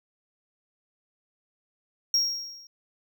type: tone with level ramp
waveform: triangle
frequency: 5588 Hz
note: F8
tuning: in tune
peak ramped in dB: -17 to -47 dBFS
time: 2.14-2.67 s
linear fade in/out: 2 ms
effects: none